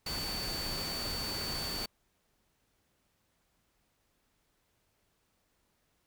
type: tone in noise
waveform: sine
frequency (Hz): 4500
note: C#8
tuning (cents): +25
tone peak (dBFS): -37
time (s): 0.06-1.86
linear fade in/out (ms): 5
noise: pink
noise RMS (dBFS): -39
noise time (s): 0.06-1.86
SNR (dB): -1
effects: pink hiss -75 dBFS RMS until 6.06 s